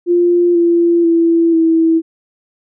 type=tone with pitch steps; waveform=sine; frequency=349.2 / 341.4 / 333.8 / 326.4 Hz; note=F4 / F4 / E4 / E4; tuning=0 / -39 / +22 / -17 cents; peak=-8 dBFS; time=0.06-2.02 s; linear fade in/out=50 ms; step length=490 ms; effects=none